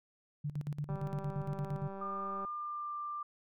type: tone with tremolo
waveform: sine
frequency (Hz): 146.83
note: D3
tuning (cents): 0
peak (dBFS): -33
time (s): 0.44-1.88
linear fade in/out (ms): 10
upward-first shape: square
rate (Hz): 8.7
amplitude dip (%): 80
type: click train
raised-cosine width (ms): 1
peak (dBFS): -32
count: 305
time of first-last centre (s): 0.89-2.449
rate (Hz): 195
type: tone with pitch glide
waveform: sine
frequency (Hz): 1200 to 1186.2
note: D6 to D6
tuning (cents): +37 to +17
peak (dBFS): -37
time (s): 2.01-3.23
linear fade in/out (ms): 5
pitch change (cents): -20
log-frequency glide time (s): 2.53-2.94
effects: none